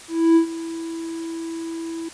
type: tone with ADSR envelope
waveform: triangle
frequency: 329.6 Hz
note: E4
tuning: in tune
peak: -8 dBFS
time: 0.08-2.09 s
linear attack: 280 ms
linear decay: 99 ms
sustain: -17 dB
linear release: 8 ms
effects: white hiss -41 dBFS RMS until 2.13 s + resampled to 22050 Hz